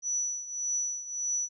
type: tone with tremolo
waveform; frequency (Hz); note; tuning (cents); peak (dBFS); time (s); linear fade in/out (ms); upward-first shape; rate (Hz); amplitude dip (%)
sine; 5920; F#8; 0; -26; 0.02-1.49; 50; triangle; 1.7; 80
effects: none